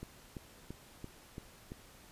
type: click train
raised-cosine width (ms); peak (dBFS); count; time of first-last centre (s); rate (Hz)
3; -30; 6; 0.03-1.719; 2.96
effects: pink hiss -58 dBFS RMS until 2.11 s + resampled to 32000 Hz